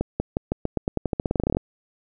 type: accelerating click train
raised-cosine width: 2 ms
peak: -9 dBFS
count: 21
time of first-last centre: 0.01-1.569 s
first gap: 190 ms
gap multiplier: 0.89
effects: none